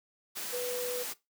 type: tone in noise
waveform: sine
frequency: 493.1 Hz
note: B4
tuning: 3 cents flat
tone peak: -33 dBFS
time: 0.52-1.04 s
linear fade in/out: 20 ms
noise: white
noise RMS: -38 dBFS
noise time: 0.35-1.14 s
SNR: +2 dB
effects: noise-tail reverb RT60 0.2 s tail -19 dB re dry + high-pass 200 Hz 12 dB/octave